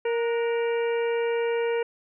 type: harmonic tone with a mistuned harmonic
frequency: 466.2 Hz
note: A#4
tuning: in tune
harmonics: 1 / 2 / 3 / 4 / 5 / 6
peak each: -23 / -35 / -39 / -39 / -38 / -42 dBFS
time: 0.05-1.83 s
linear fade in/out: 5 ms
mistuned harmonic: 3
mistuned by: +68 cents
effects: none